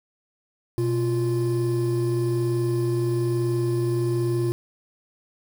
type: tone pair together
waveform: triangle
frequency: 123.1 / 348.2 Hz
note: B2 / F4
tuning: -5 / -5 cents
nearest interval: octave + tritone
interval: 1800 cents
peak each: -21 dBFS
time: 0.78-4.52 s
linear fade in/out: 0 ms
effects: tanh soft clip ceiling -12 dBFS + 7-bit